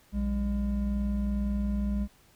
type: tone pair together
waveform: triangle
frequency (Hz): 60.3 / 202.8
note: B1 / G#3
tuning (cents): -41 / -41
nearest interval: octave + major sixth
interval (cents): 2100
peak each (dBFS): -27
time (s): 0.12-2.08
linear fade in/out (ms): 50
effects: pink hiss -61 dBFS RMS until 2.35 s